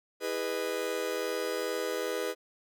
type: chord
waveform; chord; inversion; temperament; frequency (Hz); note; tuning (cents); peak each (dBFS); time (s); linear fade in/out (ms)
45% pulse; E major seventh; none; just; 329.6 / 412 / 494.4 / 618.1; E4 / G#4 / B4 / D#5; 0 / -14 / +2 / -12; -40 / -35 / -34 / -40; 0.2-2.35; 50
effects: none